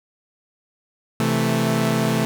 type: chord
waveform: sawtooth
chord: A minor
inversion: first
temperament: equal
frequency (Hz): 130.81 / 164.81 / 220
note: C3 / E3 / A3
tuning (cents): 0 / 0 / 0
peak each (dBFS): -19 / -20 / -17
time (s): 1.2-2.25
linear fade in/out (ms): 0
effects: none